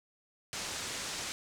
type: low-pass noise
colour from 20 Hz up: white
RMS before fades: -39 dBFS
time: 0.53-1.32 s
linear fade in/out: 0 ms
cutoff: 7900 Hz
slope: 24 dB/octave
effects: none